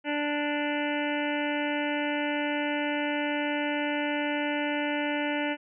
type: harmonic tone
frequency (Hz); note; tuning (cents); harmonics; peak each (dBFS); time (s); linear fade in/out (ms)
293.7; D4; 0; 1 / 2 / 3 / 5 / 6 / 7 / 8 / 9 / 10; -30 / -33 / -35 / -37 / -38 / -38 / -39 / -40 / -40; 0.04-5.57; 50
effects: none